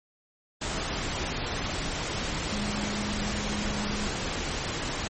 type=tone in noise; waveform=sine; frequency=207.7 Hz; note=G#3; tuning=in tune; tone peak=-32 dBFS; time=2.52-4.08 s; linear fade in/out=10 ms; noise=pink; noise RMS=-31 dBFS; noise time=0.61-5.08 s; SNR=-4 dB; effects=MP3 32 kbps